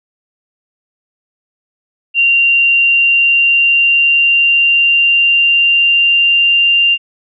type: tone with pitch glide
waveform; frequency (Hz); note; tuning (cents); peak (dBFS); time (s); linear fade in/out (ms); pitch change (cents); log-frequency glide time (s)
sine; 2769 to 2787; F7 to F7; -15 to -4; -7; 2.14-6.98; 50; +11; 2.74-6.76
effects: none